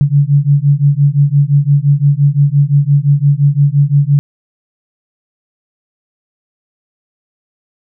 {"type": "beating tone pair", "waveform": "sine", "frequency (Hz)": [140, 145.8], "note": ["C#3", "D3"], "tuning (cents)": [18, -12], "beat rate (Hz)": 5.8, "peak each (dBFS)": -10, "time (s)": [0.01, 4.19], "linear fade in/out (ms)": 0, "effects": []}